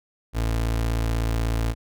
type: tone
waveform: 30% pulse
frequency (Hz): 56.3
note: A1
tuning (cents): +40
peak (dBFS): -19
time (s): 0.33-1.75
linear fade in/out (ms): 50
effects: none